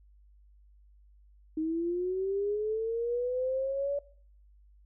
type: linear sweep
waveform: sine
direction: up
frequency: 311.1 to 573 Hz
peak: -28 dBFS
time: 1.57-3.99 s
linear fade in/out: 5 ms
effects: noise-tail reverb RT60 0.5 s tail -19 dB re dry + added 50 Hz sine -56 dBFS peak until 4.85 s